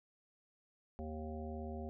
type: harmonic tone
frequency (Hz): 77.9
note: D#2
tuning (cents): +3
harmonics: 1 / 3 / 5 / 7 / 9 / 10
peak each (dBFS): -44 / -46 / -49 / -51 / -51 / -58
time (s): 0.99-1.89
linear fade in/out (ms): 0
effects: none